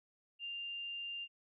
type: tone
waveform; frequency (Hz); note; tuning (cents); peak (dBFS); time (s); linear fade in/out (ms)
sine; 2794; F7; 0; -40; 0.39-1.28; 50
effects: none